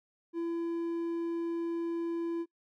triangle tone, 336.5 Hz, E4, 36 cents sharp, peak -29 dBFS, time 0.33-2.46 s, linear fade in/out 50 ms, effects noise-tail reverb RT60 0.1 s tail -24 dB re dry

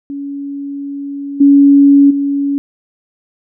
sine tone with level steps, 281.2 Hz, C#4, 25 cents sharp, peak -20 / -3 / -12 dBFS, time 0.1-2.58 s, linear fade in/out 0 ms, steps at 1.4 / 2.1 s, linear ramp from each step 10 ms, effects none

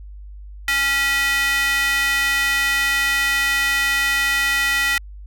square tone with high-pass filter, 277.2 Hz, C#4, in tune, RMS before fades -19 dBFS, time 0.68-4.98 s, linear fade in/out 2 ms, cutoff 1900 Hz, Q 3.2, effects added 50 Hz sine -34 dBFS peak until 5.26 s

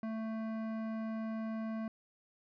sine tone with hard clipping, 221.7 Hz, A3, 13 cents sharp, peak -38 dBFS, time 0.03-1.88 s, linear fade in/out 2 ms, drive 14 dB, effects resampled to 11025 Hz

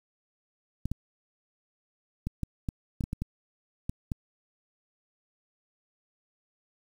clicks, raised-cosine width 5 ms, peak -18 dBFS, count 11, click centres 0.856 / 0.916 / 2.27 / 2.433 / 2.688 / 3.008 / 3.039 / 3.131 / 3.22 / 3.895 / 4.118 s, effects 8-bit

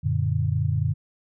sine chord, Gb augmented, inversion none, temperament equal, 92.5 / 116.54 / 146.83 Hz, Gb2 / Bb2 / D3, 0 / 0 / 0 cents, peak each -25 dBFS, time 0.03-0.94 s, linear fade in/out 20 ms, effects none

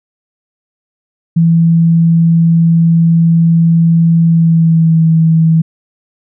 sine tone with pitch glide, 166.1 to 162.03 Hz, E3 to E3, +13 to -29 cents, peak -5 dBFS, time 1.36-5.62 s, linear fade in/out 10 ms, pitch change -42 cents, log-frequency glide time 4.23-5.03 s, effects none

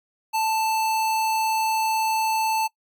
square tone, 882 Hz, A5, 4 cents sharp, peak -21 dBFS, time 0.33-2.68 s, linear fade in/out 20 ms, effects noise-tail reverb RT60 0.1 s tail -22 dB re dry + MP3 96 kbps

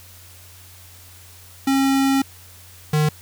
square tone pair in turn, 271 / 152.09 Hz, C#4 / D#3, -39 / -39 cents, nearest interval minor seventh, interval 1000 cents, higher first, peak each -16 dBFS, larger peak neither, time 1.67-2.22 / 2.93-3.09 s, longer first, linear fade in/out 5 ms, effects added 90 Hz sine -46 dBFS peak until 3.21 s + white hiss -46 dBFS RMS until 3.21 s

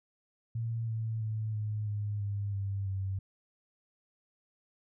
sine tone with pitch steps, 114.6 / 111.79 / 109.05 / 106.37 / 103.76 / 101.22 / 98.73 / 96.31 Hz, A#2 / A2 / A2 / G#2 / G#2 / G#2 / G2 / G2, -29 / +28 / -15 / +42 / -1 / -44 / +13 / -30 cents, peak -31 dBFS, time 0.55-3.19 s, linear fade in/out 5 ms, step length 330 ms, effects none

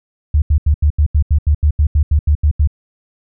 sine tone bursts, 74.3 Hz, D2, 21 cents sharp, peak -8 dBFS, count 15, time 0.34-2.674 s, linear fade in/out 5 ms, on 80 ms, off 81 ms, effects none

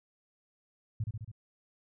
sine tone with echo, 109 Hz, A2, 16 cents flat, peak -29 dBFS, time 1-1.04 s, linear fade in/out 5 ms, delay 69 ms, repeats 4, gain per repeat -3 dB, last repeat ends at 1.316 s, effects none

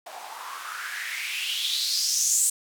blue noise with band-pass filter sweep, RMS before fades -28 dBFS, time 0.06-2.5 s, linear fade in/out 5 ms, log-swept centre 680 to 8200 Hz, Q 5.1, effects none

